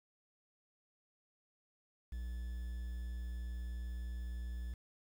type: tone with quantisation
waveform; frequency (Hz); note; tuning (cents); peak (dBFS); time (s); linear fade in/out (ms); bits
triangle; 59.9; A#1; +48; -37; 2.12-4.74; 5; 10
effects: none